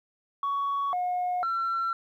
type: tone with pitch steps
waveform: sine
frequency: 1120 / 721 / 1353 Hz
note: C#6 / F#5 / E6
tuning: +18 / -45 / +45 cents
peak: -24 dBFS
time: 0.43-1.93 s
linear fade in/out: 2 ms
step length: 500 ms
effects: tanh soft clip ceiling -23 dBFS + 11-bit